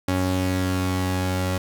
sawtooth tone pair together, 92.5 / 277.2 Hz, F#2 / C#4, 0 / 0 cents, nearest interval octave + perfect fifth, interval 1900 cents, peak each -19 / -22 dBFS, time 0.08-1.58 s, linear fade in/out 5 ms, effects none

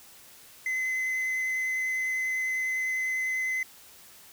triangle tone with vibrato, 2041 Hz, C7, 44 cents flat, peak -25 dBFS, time 0.66-3.63 s, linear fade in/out 2 ms, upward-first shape triangle, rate 10 Hz, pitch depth 9 cents each way, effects white hiss -52 dBFS RMS until 4.32 s

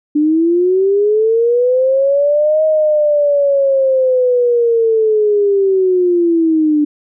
sine linear two-way sweep, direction up then down, 293.7 to 629 to 293.7 Hz, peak -9 dBFS, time 0.15-6.85 s, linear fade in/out 10 ms, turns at 2.64 s, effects none

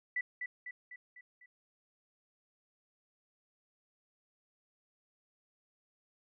sine tone with echo, 1975.5 Hz, B6, in tune, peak -31 dBFS, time 0.16-0.21 s, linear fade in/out 5 ms, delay 250 ms, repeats 5, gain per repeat -5 dB, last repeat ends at 1.46 s, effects none

